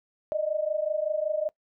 sine tone pair together, 600.7 / 626 Hz, D5 / D#5, +39 / +10 cents, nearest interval minor second, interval 71 cents, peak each -28 dBFS, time 0.32-1.49 s, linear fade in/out 0 ms, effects noise-tail reverb RT60 0.1 s tail -22 dB re dry

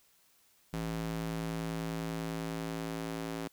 square tone with high-pass filter sweep, 55.1 Hz, A1, 3 cents sharp, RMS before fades -37 dBFS, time 0.73-3.48 s, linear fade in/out 5 ms, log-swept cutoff 130 to 240 Hz, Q 1.3, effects white hiss -67 dBFS RMS until 3.52 s

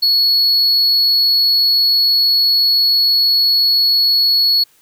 triangle tone, 4373 Hz, C#8, 24 cents flat, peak -9 dBFS, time 0.02-4.64 s, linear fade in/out 10 ms, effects white hiss -53 dBFS RMS until 4.81 s

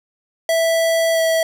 square tone with pitch glide, 658 to 651.9 Hz, E5 to E5, -3 to -19 cents, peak -15 dBFS, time 0.49-1.43 s, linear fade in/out 2 ms, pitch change -16 cents, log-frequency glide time 1.13-1.2 s, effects none

